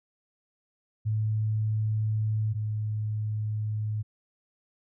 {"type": "tone pair in turn", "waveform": "sine", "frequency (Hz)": [108.3, 107.18], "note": ["A2", "A2"], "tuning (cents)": [-27, -45], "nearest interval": "unison", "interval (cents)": 18, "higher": "first", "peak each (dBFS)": [-24, -27], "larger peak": "first", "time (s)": [[1.05, 2.54], [2.54, 4.03]], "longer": "neither", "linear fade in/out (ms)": 20, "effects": []}